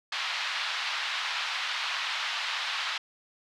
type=band-pass noise; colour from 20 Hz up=white; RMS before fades=-32 dBFS; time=0.12-2.98 s; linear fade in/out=5 ms; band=880 to 4000 Hz; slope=24 dB/octave; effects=none